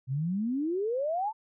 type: exponential sweep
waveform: sine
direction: up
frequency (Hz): 124.4 to 910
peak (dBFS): -27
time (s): 0.07-1.33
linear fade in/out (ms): 50
effects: none